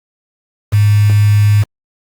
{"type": "tone with quantisation", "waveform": "sine", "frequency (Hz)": 103.83, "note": "G#2", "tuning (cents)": 0, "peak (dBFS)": -6, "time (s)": [0.72, 1.64], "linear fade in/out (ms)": 20, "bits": 4, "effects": ["Opus 48 kbps"]}